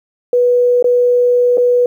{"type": "tone with dropouts", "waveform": "sine", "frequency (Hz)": 490, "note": "B4", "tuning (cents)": -14, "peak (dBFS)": -8, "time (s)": [0.33, 1.86], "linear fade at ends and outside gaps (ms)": 2, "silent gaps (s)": [[0.826, 0.843], [1.573, 1.58]], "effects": ["8-bit"]}